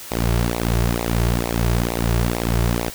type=tone with flanger; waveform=sawtooth; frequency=58.27 Hz; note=A#1; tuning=in tune; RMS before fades=-20 dBFS; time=0.11-2.9 s; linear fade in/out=5 ms; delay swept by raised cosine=0.61 to 4.01 ms; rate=2.2 Hz; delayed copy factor=-0.85; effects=white hiss -36 dBFS RMS until 2.94 s